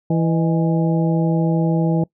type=harmonic tone with a mistuned harmonic; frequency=164.81 Hz; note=E3; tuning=in tune; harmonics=1 / 2 / 3 / 4 / 5; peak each=-16 / -22 / -26 / -28 / -30 dBFS; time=0.1-2.04 s; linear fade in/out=5 ms; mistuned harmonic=4; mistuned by=-100 cents; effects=noise-tail reverb RT60 0.1 s tail -23 dB re dry